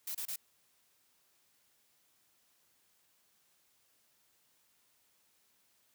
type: noise bursts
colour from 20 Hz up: blue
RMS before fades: -39 dBFS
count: 3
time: 0.07-0.36 s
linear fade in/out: 5 ms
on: 78 ms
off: 28 ms
effects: white hiss -72 dBFS RMS until 5.94 s + high-pass 60 Hz 12 dB/octave